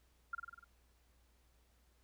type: tone with echo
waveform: sine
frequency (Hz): 1393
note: F6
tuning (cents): -5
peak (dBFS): -36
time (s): 0.33-0.35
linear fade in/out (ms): 5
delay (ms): 49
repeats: 6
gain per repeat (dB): -3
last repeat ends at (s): 0.644
effects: added 60 Hz sine -69 dBFS peak until 2.03 s + pink hiss -75 dBFS RMS until 2.03 s